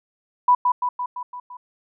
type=tone with echo; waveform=sine; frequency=987.8 Hz; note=B5; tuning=in tune; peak=-11 dBFS; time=0.48-0.55 s; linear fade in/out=5 ms; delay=170 ms; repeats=6; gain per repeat=-4 dB; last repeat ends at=1.57 s; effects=none